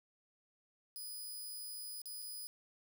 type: tone with dropouts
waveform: 5% pulse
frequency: 4978 Hz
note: D#8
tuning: in tune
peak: -37 dBFS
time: 0.96-2.47 s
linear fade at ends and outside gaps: 0 ms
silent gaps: 2.017-2.057 / 2.22-2.224 s
effects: 13-bit